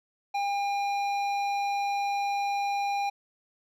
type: tone with hard clipping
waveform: sine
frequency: 804 Hz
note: G5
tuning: 44 cents sharp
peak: -28 dBFS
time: 0.34-3.1 s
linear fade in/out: 10 ms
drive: 11 dB
effects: none